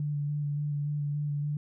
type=tone with vibrato; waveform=sine; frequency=146.3 Hz; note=D3; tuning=6 cents flat; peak=-28 dBFS; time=0-1.57 s; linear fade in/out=2 ms; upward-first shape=square; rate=3.5 Hz; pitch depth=15 cents each way; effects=none